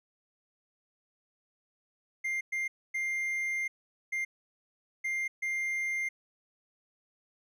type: tone bursts at uneven times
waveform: triangle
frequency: 2100 Hz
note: C7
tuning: 6 cents sharp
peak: -28 dBFS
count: 6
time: 2.24-2.41 / 2.52-2.68 / 2.94-3.68 / 4.12-4.25 / 5.04-5.28 / 5.42-6.09 s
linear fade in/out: 10 ms
effects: none